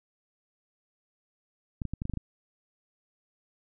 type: clicks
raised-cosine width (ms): 5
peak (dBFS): -20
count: 8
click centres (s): 1.818 / 1.853 / 1.936 / 2.019 / 2.054 / 2.097 / 2.137 / 2.173
effects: none